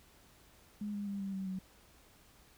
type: tone with pitch steps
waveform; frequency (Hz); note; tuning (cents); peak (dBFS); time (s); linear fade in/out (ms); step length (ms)
sine; 207.7 / 203.5 / 199.47 / 195.48 / 191.57 / 187.73; G#3 / G#3 / G3 / G3 / G3 / F#3; 0 / -35 / +30 / -5 / -40 / +25; -36; 0.81-1.59; 5; 130
effects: added 60 Hz sine -70 dBFS peak until 2.57 s + pink hiss -63 dBFS RMS until 2.57 s